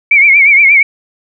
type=tone with vibrato; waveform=sine; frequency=2251 Hz; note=C#7; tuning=26 cents sharp; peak=-3 dBFS; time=0.11-0.83 s; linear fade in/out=5 ms; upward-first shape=triangle; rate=8.5 Hz; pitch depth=110 cents each way; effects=none